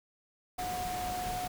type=tone in noise; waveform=sine; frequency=727 Hz; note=F#5; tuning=31 cents flat; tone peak=-34 dBFS; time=0.58-1.48 s; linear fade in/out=10 ms; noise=pink; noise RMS=-40 dBFS; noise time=0.58-1.48 s; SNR=+3 dB; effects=none